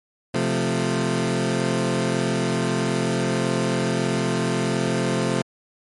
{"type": "chord", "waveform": "20% pulse", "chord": "F major", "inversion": "second", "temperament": "equal", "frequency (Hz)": [130.81, 174.61, 220], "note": ["C3", "F3", "A3"], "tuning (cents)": [0, 0, 0], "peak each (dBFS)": -20, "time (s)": [0.34, 5.42], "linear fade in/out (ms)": 5, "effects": ["MP3 48 kbps"]}